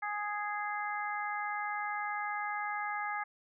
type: harmonic tone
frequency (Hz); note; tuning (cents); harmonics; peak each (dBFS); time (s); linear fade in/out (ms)
415.3; G#4; 0; 2 / 3 / 4 / 5; -37 / -39 / -40 / -41; 0.02-3.24; 10
effects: none